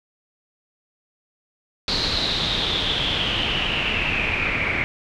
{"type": "noise with low-pass filter sweep", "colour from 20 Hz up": "pink", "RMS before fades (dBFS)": -23, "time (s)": [1.88, 4.84], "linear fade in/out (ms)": 0, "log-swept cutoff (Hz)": [4300, 2200], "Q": 8.2, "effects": []}